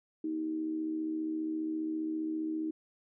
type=tone with amplitude modulation; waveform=sine; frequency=315.1 Hz; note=D#4; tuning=22 cents sharp; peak=-29 dBFS; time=0.24-2.71 s; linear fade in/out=5 ms; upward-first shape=sine; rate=74.9 Hz; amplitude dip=55%; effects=none